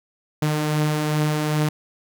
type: beating tone pair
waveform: sawtooth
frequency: 149.7 / 152.2 Hz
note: D3 / D#3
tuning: +33 / -38 cents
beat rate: 2.5 Hz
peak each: -25 / -16 dBFS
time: 0.42-1.69 s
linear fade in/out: 5 ms
effects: none